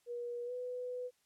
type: tone with pitch glide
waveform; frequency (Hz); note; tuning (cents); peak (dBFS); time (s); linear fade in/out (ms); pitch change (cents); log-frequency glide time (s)
sine; 480.3 to 497.2; B4 to B4; -48 to +12; -38; 0.06-1.11; 50; +60; 0.45-0.52
effects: white hiss -75 dBFS RMS until 1.25 s + low-pass 11000 Hz 12 dB/octave